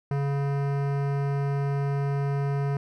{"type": "tone with hard clipping", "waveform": "sine", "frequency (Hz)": 140.4, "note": "C#3", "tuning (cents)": 22, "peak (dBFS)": -26, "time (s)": [0.11, 2.77], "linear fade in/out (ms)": 2, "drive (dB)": 18, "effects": []}